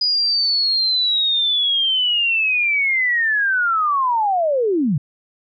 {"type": "linear sweep", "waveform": "sine", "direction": "down", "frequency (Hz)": [4950, 127.1], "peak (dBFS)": -15, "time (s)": [0.01, 4.98], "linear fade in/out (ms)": 5, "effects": []}